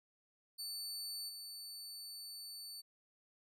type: tone with level steps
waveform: sawtooth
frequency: 4500 Hz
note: C#8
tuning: 25 cents sharp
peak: -39 / -44 dBFS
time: 0.58-2.82 s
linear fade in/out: 20 ms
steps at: 1.28 s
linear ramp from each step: 20 ms
effects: none